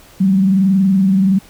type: tone with frequency modulation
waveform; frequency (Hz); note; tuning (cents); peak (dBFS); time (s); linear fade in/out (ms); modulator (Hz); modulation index
sine; 192; G3; -36; -9; 0.2-1.39; 10; 21.3; 0.4
effects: pink hiss -44 dBFS RMS until 1.49 s